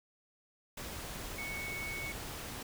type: tone in noise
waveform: sine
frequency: 2217 Hz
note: C#7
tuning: in tune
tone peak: -39 dBFS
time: 1.38-2.12 s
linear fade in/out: 5 ms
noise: pink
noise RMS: -43 dBFS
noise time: 0.77-2.63 s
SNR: +1 dB
effects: none